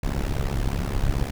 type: noise with amplitude modulation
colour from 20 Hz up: brown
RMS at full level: -20 dBFS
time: 0.03-1.31 s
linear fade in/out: 5 ms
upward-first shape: sine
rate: 68.7 Hz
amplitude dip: 95%
effects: none